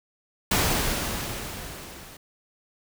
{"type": "noise with level ramp", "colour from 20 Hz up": "pink", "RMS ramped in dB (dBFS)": [-21, -45], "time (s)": [0.51, 2.17], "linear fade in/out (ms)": 5, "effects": []}